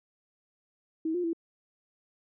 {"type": "tone with pitch steps", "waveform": "sine", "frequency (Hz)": [320.7, 354.5, 333], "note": ["E4", "F4", "E4"], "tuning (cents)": [-48, 26, 18], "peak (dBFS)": -27, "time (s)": [1.05, 1.332], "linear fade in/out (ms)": 5, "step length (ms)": 94, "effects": []}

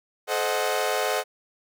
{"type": "chord", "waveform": "sawtooth", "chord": "A diminished seventh", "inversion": "none", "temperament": "equal with one note detuned", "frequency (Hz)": [432.2, 523.3, 622.3, 740], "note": ["A4", "C5", "Eb5", "Gb5"], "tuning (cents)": [-31, 0, 0, 0], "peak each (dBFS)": -25, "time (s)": [0.27, 1.24], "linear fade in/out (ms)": 50, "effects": []}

